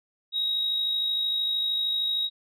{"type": "tone with amplitude modulation", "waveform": "sine", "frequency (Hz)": 3800, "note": "A#7", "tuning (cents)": 33, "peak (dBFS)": -21, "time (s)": [0.32, 2.3], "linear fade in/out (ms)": 50, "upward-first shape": "sine", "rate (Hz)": 53.1, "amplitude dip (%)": 40, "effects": ["tanh soft clip ceiling -19 dBFS"]}